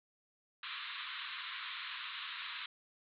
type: band-pass noise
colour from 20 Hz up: white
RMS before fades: -44 dBFS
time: 0.63-2.66 s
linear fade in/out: 2 ms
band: 1000 to 4000 Hz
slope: 96 dB/octave
effects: none